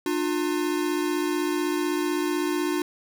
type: tone pair together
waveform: square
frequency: 300 / 355.9 Hz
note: D4 / F4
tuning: +37 / +33 cents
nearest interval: minor third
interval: 296 cents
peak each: -27 dBFS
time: 0.06-2.82 s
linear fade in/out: 2 ms
effects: none